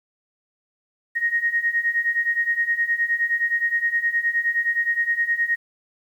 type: beating tone pair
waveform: sine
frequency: 1864.7 / 1874.3 Hz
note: A#6 / A#6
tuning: 0 / +9 cents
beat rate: 9.6 Hz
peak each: -24 / -21 dBFS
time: 1.15-5.56 s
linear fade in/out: 20 ms
effects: 9-bit